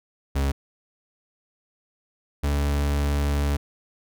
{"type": "tone pair in turn", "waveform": "40% pulse", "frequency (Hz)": [69.3, 71.74], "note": ["C#2", "D2"], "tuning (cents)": [0, -40], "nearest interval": "minor second", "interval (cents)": 60, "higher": "second", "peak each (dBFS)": -20, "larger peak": "neither", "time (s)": [[0.35, 0.52], [2.43, 3.57]], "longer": "second", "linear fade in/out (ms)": 10, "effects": []}